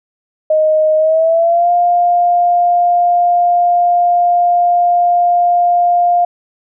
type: tone with pitch glide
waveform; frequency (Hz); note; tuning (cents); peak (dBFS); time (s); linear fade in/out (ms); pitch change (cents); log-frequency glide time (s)
sine; 622.3 to 702.6; D#5 to F5; 0 to +10; -8; 0.5-6.25; 5; +210; 0.97-1.71
effects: none

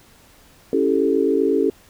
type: chord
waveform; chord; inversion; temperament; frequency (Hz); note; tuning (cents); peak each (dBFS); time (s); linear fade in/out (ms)
sine; A dominant seventh; first; equal; 277.2 / 329.6 / 392 / 440; C#4 / E4 / G4 / A4; 0 / 0 / 0 / 0; -21 / -23 / -20 / -20; 0.73-1.7; 2
effects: pink hiss -51 dBFS RMS until 1.89 s

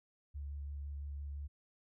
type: tone with vibrato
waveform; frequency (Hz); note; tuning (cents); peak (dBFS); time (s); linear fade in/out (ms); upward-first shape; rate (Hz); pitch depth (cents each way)
sine; 71.4; D2; -48; -40; 0.34-1.48; 20; square; 5.9; 12
effects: none

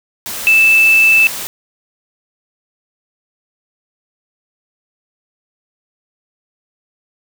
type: tone in noise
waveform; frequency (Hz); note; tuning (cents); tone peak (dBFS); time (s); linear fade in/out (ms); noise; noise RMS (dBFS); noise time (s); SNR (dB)
sine; 2637; E7; 0; -6; 0.47-1.27; 0; white; -24; 0.26-1.47; +15
effects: none

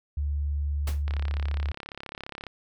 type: tone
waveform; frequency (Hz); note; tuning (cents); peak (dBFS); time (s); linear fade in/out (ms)
sine; 72.4; D2; -24; -25; 0.17-1.72; 5
type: noise with exponential decay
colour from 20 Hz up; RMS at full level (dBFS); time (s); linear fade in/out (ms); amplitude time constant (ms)
pink; -32; 0.87-1.03; 5; 34
type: click train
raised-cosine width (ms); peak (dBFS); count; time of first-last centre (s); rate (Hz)
0.3; -21; 49; 1.08-2.467; 34.6
effects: none

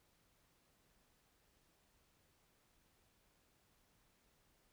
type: silence
effects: pink hiss -75 dBFS RMS until 4.72 s

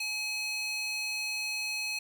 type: tone with high-pass filter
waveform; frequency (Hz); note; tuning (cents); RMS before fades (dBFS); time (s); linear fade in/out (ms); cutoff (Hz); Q
square; 848; G#5; +36; -34; 0-1.99; 5; 3100; 6.5
effects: none

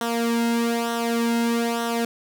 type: tone with flanger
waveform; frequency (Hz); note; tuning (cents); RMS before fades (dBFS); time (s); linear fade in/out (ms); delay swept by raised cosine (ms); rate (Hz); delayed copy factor
sawtooth; 233.1; A#3; 0; -23; 0.01-2.05; 2; 0.42 to 1.72; 1.1; -0.7
effects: none

